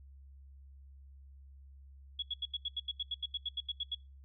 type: tone bursts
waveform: sine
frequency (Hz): 3357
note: G#7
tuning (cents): +18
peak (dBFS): -33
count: 16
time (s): 2.19-3.949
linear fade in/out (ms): 5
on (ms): 34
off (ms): 81
effects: noise-tail reverb RT60 0.3 s tail -25 dB re dry + added 68 Hz sine -52 dBFS peak until 4.24 s